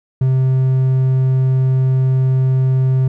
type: tone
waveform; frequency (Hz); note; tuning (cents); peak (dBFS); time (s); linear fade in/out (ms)
triangle; 130.81; C3; 0; -9; 0.21-3.08; 5
effects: none